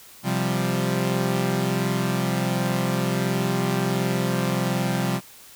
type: chord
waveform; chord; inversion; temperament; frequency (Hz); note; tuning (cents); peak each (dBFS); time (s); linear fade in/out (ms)
sawtooth; C suspended fourth; none; equal; 130.81 / 174.61 / 196; C3 / F3 / G3; 0 / 0 / 0; -22; 0.23-5.21; 50
effects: white hiss -47 dBFS RMS until 5.55 s